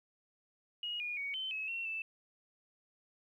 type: tone with pitch steps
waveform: sine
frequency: 2885 / 2438 / 2241 / 3074 / 2575 / 2721 / 2644 Hz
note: F#7 / D#7 / C#7 / G7 / E7 / F7 / E7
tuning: -44 / -36 / +18 / -35 / -41 / -46 / +5 cents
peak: -36 dBFS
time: 0.83-2.02 s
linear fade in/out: 2 ms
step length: 170 ms
effects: 12-bit